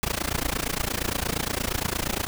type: noise with amplitude modulation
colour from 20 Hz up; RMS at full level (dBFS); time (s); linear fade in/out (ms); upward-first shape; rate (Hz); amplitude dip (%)
pink; -24; 0.03-2.27; 0; sine; 28.6; 95
effects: none